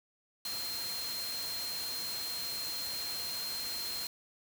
sine tone in noise, 4186 Hz, C8, in tune, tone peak -37 dBFS, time 0.45-4.07 s, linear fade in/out 2 ms, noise white, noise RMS -41 dBFS, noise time 0.45-4.07 s, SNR +1 dB, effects none

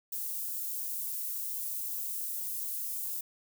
white high-pass noise, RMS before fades -36 dBFS, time 0.12-3.21 s, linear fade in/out 5 ms, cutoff 12000 Hz, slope 12 dB/octave, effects none

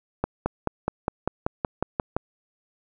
accelerating click train, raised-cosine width 1 ms, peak -9 dBFS, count 11, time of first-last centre 0.24-2.166 s, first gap 220 ms, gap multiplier 0.97, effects none

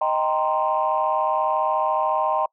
sine chord, C minor seventh, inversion first, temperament equal, 622.3 / 784 / 932.3 / 1046.5 Hz, Eb5 / G5 / Bb5 / C6, 0 / 0 / 0 / 0 cents, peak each -24 dBFS, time 0.01-2.46 s, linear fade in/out 5 ms, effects noise-tail reverb RT60 0.1 s tail -26 dB re dry + tanh soft clip ceiling -10 dBFS

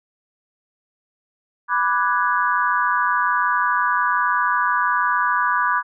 sine chord, G# half-diminished seventh, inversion first, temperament equal, 987.8 / 1174.7 / 1480 / 1661.2 Hz, B5 / D6 / F#6 / G#6, 0 / 0 / 0 / 0 cents, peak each -21 / -21 / -23 / -24 dBFS, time 1.68-5.83 s, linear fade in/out 50 ms, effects none

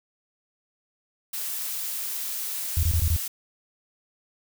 blue noise, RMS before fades -31 dBFS, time 1.33-3.28 s, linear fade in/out 5 ms
sine tone bursts, 82.2 Hz, E2, 4 cents flat, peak -19 dBFS, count 5, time 2.77-3.163 s, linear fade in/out 0 ms, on 61 ms, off 22 ms
effects none

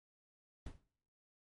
brown noise with exponential decay, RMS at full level -42 dBFS, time 0.66-0.84 s, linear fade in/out 5 ms, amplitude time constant 39 ms, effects noise-tail reverb RT60 0.7 s tail -23 dB re dry + MP3 48 kbps

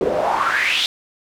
pink noise with band-pass filter sweep, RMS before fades -19 dBFS, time 0.01-0.86 s, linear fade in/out 0 ms, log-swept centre 380 to 3800 Hz, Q 5, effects none

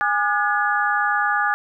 sine tone cluster, 825 / 1206 / 1446 / 1697 Hz, G#5 / D6 / F#6 / G#6, -12 / +46 / -40 / +37 cents, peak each -23 dBFS, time 0.01-1.54 s, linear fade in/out 0 ms, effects none

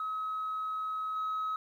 sine tone with level steps, 1278 Hz, D#6, 46 cents sharp, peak -31 / -29 dBFS, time 0-1.56 s, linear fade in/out 2 ms, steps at 1.16 s, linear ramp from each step 2 ms, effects tanh soft clip ceiling -29 dBFS + 11-bit

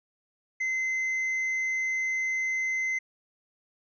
sine tone with tanh clipping, 2060 Hz, C7, 28 cents flat, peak -27 dBFS, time 0.6-2.99 s, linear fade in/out 10 ms, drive 4 dB, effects resampled to 16000 Hz

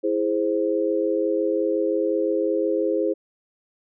sine chord, E augmented, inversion none, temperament equal, 329.6 / 415.3 / 523.3 Hz, E4 / G#4 / B#4, 0 / 0 / 0 cents, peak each -24 dBFS, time 0.03-3.14 s, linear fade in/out 20 ms, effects none

